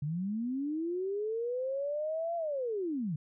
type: linear two-way sweep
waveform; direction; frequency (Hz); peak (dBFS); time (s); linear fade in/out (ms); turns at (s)
sine; up then down; 139.4 to 688 to 139.4; -31; 0.02-3.16; 5; 2.36
effects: none